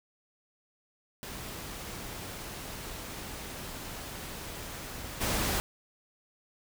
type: noise with level steps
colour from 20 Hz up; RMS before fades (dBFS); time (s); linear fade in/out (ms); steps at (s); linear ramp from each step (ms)
pink; -41 / -30; 1.23-5.6; 0; 5.2; 20
effects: none